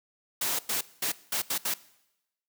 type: noise bursts at uneven times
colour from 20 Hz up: white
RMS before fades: -29 dBFS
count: 6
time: 0.41-0.59 / 0.69-0.81 / 1.02-1.12 / 1.32-1.42 / 1.5-1.58 / 1.65-1.74 s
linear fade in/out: 5 ms
effects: noise-tail reverb RT60 0.9 s tail -20 dB re dry + high-pass 150 Hz 12 dB/octave